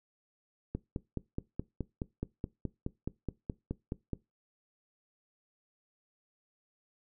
click train, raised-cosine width 3 ms, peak -21 dBFS, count 17, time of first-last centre 0.75-4.133 s, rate 4.73 Hz, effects noise-tail reverb RT60 0.2 s tail -20 dB re dry

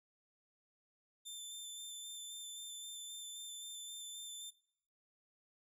20% pulse tone with vibrato, 3554 Hz, A7, 17 cents sharp, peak -40 dBFS, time 1.25-4.51 s, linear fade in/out 20 ms, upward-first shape square, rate 3.8 Hz, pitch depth 11 cents each way, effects noise-tail reverb RT60 0.7 s tail -20 dB re dry

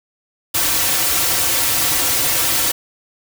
white noise with comb filter, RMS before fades -17 dBFS, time 0.54-2.72 s, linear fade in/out 10 ms, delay 4.8 ms, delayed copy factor -1, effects none

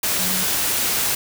sine tone in noise, 185 Hz, F#3, in tune, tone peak -29 dBFS, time 0.19-0.44 s, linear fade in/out 5 ms, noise white, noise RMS -21 dBFS, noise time 0.03-1.15 s, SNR -11 dB, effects none

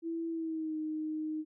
sine tone with pitch glide, 330.8 to 310.4 Hz, E4 to D#4, +6 to -4 cents, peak -33 dBFS, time 0.02-1.45 s, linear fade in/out 50 ms, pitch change -110 cents, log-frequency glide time 0.29-0.77 s, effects none

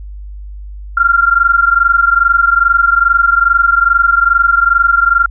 sine tone pair together, 1374.5 / 1396.9 Hz, F6 / F6, -28 / 0 cents, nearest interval unison, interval 28 cents, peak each -10 dBFS, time 0.97-5.26 s, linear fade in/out 5 ms, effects added 50 Hz sine -25 dBFS peak until 5.3 s

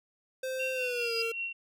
square tone with pitch glide, 520 to 457.9 Hz, C5 to A#4, -11 to -31 cents, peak -33 dBFS, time 0.43-1.32 s, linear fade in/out 5 ms, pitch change -220 cents, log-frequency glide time 0.73-1.15 s
sine tone with exponential growth, 4913 Hz, D#8, 23 cents flat, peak -30 dBFS, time 0.53-1.22 s, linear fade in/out 2 ms, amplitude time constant 150 ms
sine tone with tremolo, 2734 Hz, F7, 37 cents flat, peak -31 dBFS, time 0.59-1.53 s, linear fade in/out 10 ms, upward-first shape sine, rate 5.1 Hz, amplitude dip 50%
effects none

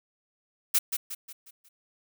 blue noise with echo, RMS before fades -22 dBFS, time 0.74-0.79 s, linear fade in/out 10 ms, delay 180 ms, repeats 5, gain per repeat -7 dB, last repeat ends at 1.69 s, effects none

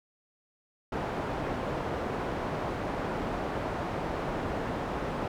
white low-pass noise, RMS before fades -33 dBFS, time 0.92-5.28 s, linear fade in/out 5 ms, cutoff 810 Hz, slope 12 dB/octave, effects none

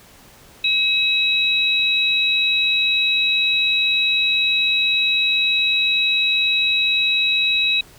sine tone pair together, 2563 / 3866 Hz, E7 / B7, -49 / -38 cents, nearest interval perfect fifth, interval 711 cents, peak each -18 dBFS, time 0.64-7.81 s, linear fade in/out 5 ms, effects pink hiss -47 dBFS RMS until 7.98 s

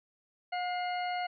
harmonic tone with a mistuned harmonic, 720 Hz, F#5, 47 cents flat, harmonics 1 / 2 / 3 / 4 / 6, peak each -32 / -43 / -40 / -46 / -47 dBFS, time 0.52-1.27 s, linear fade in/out 10 ms, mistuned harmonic 3, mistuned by -47 cents, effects none

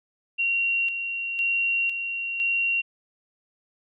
sine tone with tremolo, 2751 Hz, F7, 27 cents flat, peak -21 dBFS, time 0.38-2.82 s, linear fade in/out 20 ms, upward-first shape square, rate 0.99 Hz, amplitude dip 50%, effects none

